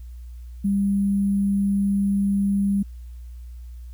sine tone with sample-and-hold, 198.8 Hz, G3, 25 cents sharp, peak -18 dBFS, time 0.64-2.83 s, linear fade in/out 10 ms, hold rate 11025 Hz, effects added 60 Hz sine -35 dBFS peak until 3.93 s + white hiss -63 dBFS RMS until 3.93 s

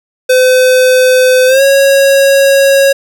square tone with pitch glide, 510 to 549.8 Hz, C5 to C#5, -44 to -14 cents, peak -5 dBFS, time 0.29-2.93 s, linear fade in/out 10 ms, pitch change +130 cents, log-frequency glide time 1.47-1.62 s, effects none

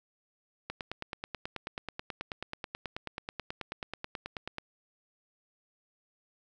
click train, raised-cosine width 0.3 ms, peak -20 dBFS, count 37, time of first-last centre 0.7-4.583 s, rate 9.27 Hz, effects none

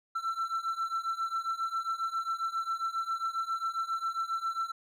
triangle beating tone pair, 1336 / 1343.4 Hz, E6 / E6, +23 / +32 cents, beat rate 7.4 Hz, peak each -33 / -31 dBFS, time 0.15-4.72 s, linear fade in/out 10 ms, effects none

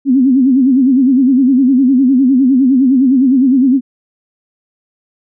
sine tone with vibrato, 261.6 Hz, C4, in tune, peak -6 dBFS, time 0.05-3.81 s, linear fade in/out 50 ms, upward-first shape sine, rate 9.8 Hz, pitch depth 120 cents each way, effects none

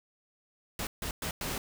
pink noise bursts at uneven times, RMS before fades -35 dBFS, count 4, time 0.79-0.87 / 1.02-1.11 / 1.22-1.31 / 1.41-1.58 s, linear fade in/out 2 ms, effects none

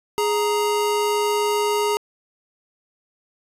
square tone pair together, 416.4 / 932.3 Hz, G#4 / A#5, +5 / 0 cents, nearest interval octave + major second, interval 1395 cents, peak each -21 / -24 dBFS, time 0.18-1.97 s, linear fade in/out 0 ms, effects resampled to 32000 Hz + 9-bit

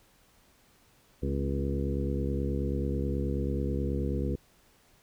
harmonic tone with a mistuned harmonic, 69.3 Hz, C#2, in tune, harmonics 1 / 2 / 3 / 4 / 5 / 6 / 7, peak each -31 / -34 / -36 / -37 / -38 / -39 / -39 dBFS, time 1.22-4.36 s, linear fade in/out 10 ms, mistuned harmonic 4, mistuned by -42 cents, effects pink hiss -63 dBFS RMS until 5.02 s

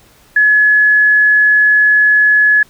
sine tone, 1700 Hz, G#6, 40 cents sharp, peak -6 dBFS, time 0.36-2.63 s, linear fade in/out 5 ms, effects pink hiss -47 dBFS RMS until 2.69 s

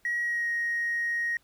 triangle tone with pitch glide, 1906 to 1876.5 Hz, A#6 to A#6, +38 to +11 cents, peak -23 dBFS, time 0.05-1.37 s, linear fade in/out 2 ms, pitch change -27 cents, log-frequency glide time 0.22-0.49 s, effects tanh soft clip ceiling -23 dBFS + pink hiss -66 dBFS RMS until 1.43 s

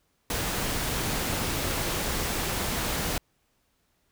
pink noise, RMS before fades -29 dBFS, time 0.3-3.18 s, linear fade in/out 2 ms, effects pink hiss -71 dBFS RMS until 4.11 s

